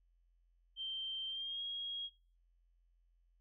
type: tone with pitch glide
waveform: sine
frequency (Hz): 3136 to 3282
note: G7 to G#7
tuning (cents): 0 to -21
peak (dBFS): -39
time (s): 0.76-2.1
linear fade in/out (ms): 50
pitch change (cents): +79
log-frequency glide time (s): 1.28-1.62
effects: noise-tail reverb RT60 0.4 s tail -24 dB re dry + added 43 Hz sine -69 dBFS peak until 3.4 s

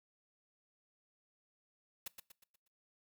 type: noise with echo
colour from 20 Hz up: white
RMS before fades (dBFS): -42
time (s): 2.06-2.08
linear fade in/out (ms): 5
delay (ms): 120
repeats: 5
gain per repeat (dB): -7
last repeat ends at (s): 2.68
effects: noise-tail reverb RT60 0.3 s tail -22 dB re dry

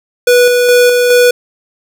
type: tone with tremolo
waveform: square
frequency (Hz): 490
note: B4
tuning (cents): -14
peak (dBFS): -5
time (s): 0.27-1.31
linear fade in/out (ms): 5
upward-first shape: square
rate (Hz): 2.4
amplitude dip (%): 30
effects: none

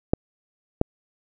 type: clicks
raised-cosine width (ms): 2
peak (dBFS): -4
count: 2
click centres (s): 0.135 / 0.814
effects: none

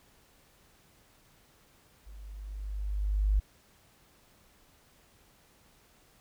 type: tone with level ramp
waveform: sine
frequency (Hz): 50.6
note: G#1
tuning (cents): -44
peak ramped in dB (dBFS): -45 to -21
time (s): 2.06-3.4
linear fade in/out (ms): 10
effects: pink hiss -63 dBFS RMS until 6.2 s

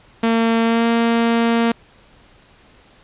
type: tone with pitch glide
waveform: sawtooth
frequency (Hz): 228.1 to 231.7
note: A#3 to A#3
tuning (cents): -37 to -10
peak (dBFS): -10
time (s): 0.23-1.72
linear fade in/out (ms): 5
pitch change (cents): +27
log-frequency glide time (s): 0.63-0.86
effects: pink hiss -50 dBFS RMS until 3.03 s + resampled to 8000 Hz

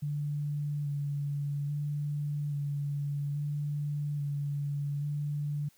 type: tone with vibrato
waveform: sine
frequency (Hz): 145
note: D3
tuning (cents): -22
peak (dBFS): -30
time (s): 0.02-5.69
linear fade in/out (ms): 10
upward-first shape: square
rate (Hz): 0.6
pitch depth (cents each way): 18
effects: white hiss -65 dBFS RMS until 5.77 s

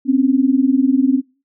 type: tone pair together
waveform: sine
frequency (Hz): 256.4 / 276.5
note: C4 / C#4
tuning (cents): -35 / -4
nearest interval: minor second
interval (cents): 131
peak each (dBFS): -14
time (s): 0.05-1.22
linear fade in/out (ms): 50
effects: noise-tail reverb RT60 0.3 s tail -17 dB re dry

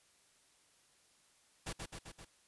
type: noise with echo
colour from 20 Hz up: pink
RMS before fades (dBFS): -41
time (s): 1.66-1.73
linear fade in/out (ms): 10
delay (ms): 130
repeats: 4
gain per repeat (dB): -3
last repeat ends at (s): 2.25
effects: white hiss -69 dBFS RMS until 2.47 s + resampled to 24000 Hz

